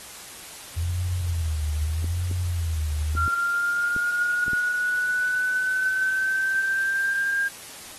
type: tone with vibrato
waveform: sine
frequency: 82.5 Hz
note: E2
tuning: 2 cents sharp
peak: -23 dBFS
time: 0.76-3.28 s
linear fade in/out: 20 ms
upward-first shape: sine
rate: 0.79 Hz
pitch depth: 150 cents each way
type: clicks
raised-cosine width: 3 ms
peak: -24 dBFS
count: 7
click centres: 2.044 / 2.313 / 3.152 / 3.279 / 3.964 / 4.481 / 4.533 s
type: linear sweep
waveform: sine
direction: up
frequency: 1377 to 1609 Hz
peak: -21 dBFS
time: 3.16-7.49 s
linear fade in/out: 20 ms
effects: white hiss -41 dBFS RMS until 7.98 s + AAC 32 kbps